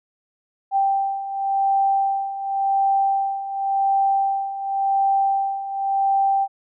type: beating tone pair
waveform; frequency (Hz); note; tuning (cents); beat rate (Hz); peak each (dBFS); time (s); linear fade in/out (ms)
sine; 784 / 784.91; G5 / G5; 0 / +2; 0.91; -24 / -19; 0.71-6.48; 50
effects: none